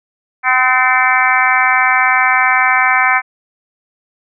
harmonic tone with a mistuned harmonic, 255.5 Hz, C4, 41 cents flat, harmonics 3 / 4 / 5 / 6 / 7 / 8 / 9, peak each -17 / -17 / -17 / -17 / -17 / -17 / -17 dBFS, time 0.43-3.22 s, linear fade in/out 50 ms, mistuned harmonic 8, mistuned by +37 cents, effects none

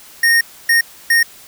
square tone bursts at uneven times, 1851 Hz, A#6, 13 cents flat, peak -10 dBFS, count 3, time 0.23-0.41 / 0.69-0.81 / 1.1-1.23 s, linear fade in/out 5 ms, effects white hiss -41 dBFS RMS until 1.47 s

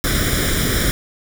pink noise with comb filter, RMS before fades -18 dBFS, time 0.04-0.91 s, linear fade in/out 0 ms, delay 0.56 ms, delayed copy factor +0.8, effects none

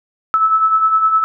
sine beating tone pair, 1297 / 1306.8 Hz, E6 / E6, -28 / -15 cents, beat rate 9.8 Hz, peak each -19 / -11 dBFS, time 0.34-1.24 s, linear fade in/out 0 ms, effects none

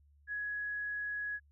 sine tone, 1675 Hz, G#6, 14 cents sharp, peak -35 dBFS, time 0.27-1.4 s, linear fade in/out 50 ms, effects added 72 Hz sine -62 dBFS peak until 1.51 s

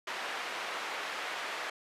white band-pass noise, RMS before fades -38 dBFS, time 0.07-1.7 s, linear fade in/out 5 ms, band 520 to 2200 Hz, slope 12 dB/octave, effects resampled to 32000 Hz

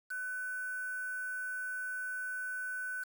sine tone with quantisation, 1500 Hz, F#6, 23 cents sharp, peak -36 dBFS, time 0.1-3.04 s, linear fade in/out 10 ms, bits 8, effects none

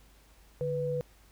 sine tone pair together, 146.69 / 493.9 Hz, D3 / B4, -2 / 0 cents, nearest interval octave + major sixth, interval 2102 cents, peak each -34 / -30 dBFS, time 0.61-1.01 s, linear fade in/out 0 ms, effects added 51 Hz sine -58 dBFS peak until 1.31 s + pink hiss -62 dBFS RMS until 1.31 s

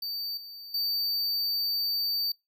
square tone with level steps, 4605 Hz, D8, 35 cents flat, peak -32 / -42 / -27 dBFS, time 0.02-2.32 s, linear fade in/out 5 ms, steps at 0.37 / 0.74 s, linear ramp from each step 5 ms, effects noise-tail reverb RT60 0.2 s tail -24 dB re dry

